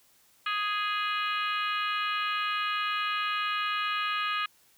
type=harmonic tone with a mistuned harmonic; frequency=415.3 Hz; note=G#4; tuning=in tune; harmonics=3 / 4 / 5 / 6 / 7 / 8 / 9 / 10; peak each=-30 / -35 / -40 / -35 / -36 / -42 / -48 / -47 dBFS; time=0.46-4.46 s; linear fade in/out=5 ms; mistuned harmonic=9; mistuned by=+40 cents; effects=white hiss -63 dBFS RMS until 4.77 s